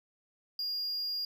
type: tone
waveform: triangle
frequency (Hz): 4829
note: D8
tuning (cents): +47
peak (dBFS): -31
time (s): 0.59-1.25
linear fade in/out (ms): 2
effects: none